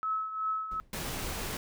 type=tone with tremolo; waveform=sine; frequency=1294 Hz; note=E6; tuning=32 cents flat; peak=-27 dBFS; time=0.03-0.8 s; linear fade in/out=0 ms; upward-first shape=triangle; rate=2.7 Hz; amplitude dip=70%
type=noise with exponential decay; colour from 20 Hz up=brown; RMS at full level=-42 dBFS; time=0.71-1.06 s; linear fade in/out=5 ms; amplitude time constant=76 ms
type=noise; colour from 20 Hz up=pink; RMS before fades=-36 dBFS; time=0.93-1.57 s; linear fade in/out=2 ms
effects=none